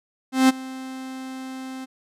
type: tone with ADSR envelope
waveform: 45% pulse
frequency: 261.6 Hz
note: C4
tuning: in tune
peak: -11 dBFS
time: 0.32-1.86 s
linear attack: 170 ms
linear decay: 21 ms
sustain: -21 dB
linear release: 23 ms
effects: low-pass 12000 Hz 12 dB/octave